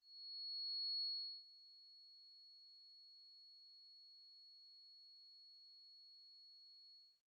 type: tone with ADSR envelope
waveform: sine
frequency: 4349 Hz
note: C#8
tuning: 34 cents flat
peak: -39 dBFS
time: 0.01-7.21 s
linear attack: 1000 ms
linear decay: 420 ms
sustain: -22 dB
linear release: 260 ms
effects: tanh soft clip ceiling -35 dBFS + Opus 32 kbps